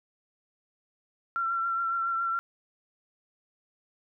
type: tone with vibrato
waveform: sine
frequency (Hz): 1360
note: F6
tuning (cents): -46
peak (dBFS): -26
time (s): 1.36-2.39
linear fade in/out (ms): 0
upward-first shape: triangle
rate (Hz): 7.2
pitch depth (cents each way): 31
effects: none